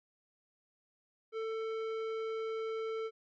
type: tone with tanh clipping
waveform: sine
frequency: 444.9 Hz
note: A4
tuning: 19 cents sharp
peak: -37 dBFS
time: 1.32-3.11 s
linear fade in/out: 50 ms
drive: 14 dB
effects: none